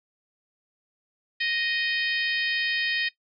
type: harmonic tone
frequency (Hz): 622.3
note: D#5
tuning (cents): 0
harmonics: 3 / 4 / 5 / 6 / 7 / 8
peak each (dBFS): -28 / -30 / -32 / -34 / -35 / -36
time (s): 1.4-3.09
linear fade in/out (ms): 10
effects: noise-tail reverb RT60 0.1 s tail -17 dB re dry